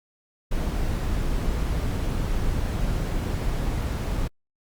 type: noise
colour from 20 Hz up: brown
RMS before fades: -25 dBFS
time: 0.51-4.28 s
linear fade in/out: 10 ms
effects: Opus 48 kbps